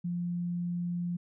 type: tone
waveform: sine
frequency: 174.61 Hz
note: F3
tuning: in tune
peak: -30 dBFS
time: 0.04-1.17 s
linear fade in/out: 10 ms
effects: none